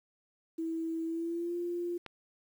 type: tone with pitch glide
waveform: sine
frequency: 326.7 to 348.1 Hz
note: E4 to F4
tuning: -15 to -6 cents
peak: -32 dBFS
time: 0.58-1.98 s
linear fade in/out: 10 ms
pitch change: +109 cents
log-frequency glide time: 1.06-1.56 s
type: click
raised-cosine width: 0.3 ms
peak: -27 dBFS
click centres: 2.063 s
effects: 10-bit